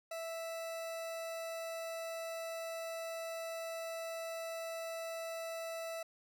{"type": "tone", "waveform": "40% pulse", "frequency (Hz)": 659, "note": "E5", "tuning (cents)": -1, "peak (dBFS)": -39, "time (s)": [0.11, 6.03], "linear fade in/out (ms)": 5, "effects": []}